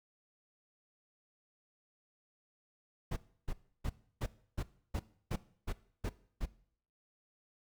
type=noise bursts; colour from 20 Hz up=brown; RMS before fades=-35 dBFS; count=10; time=3.11-6.46 s; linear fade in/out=10 ms; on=56 ms; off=310 ms; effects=noise-tail reverb RT60 0.6 s tail -19 dB re dry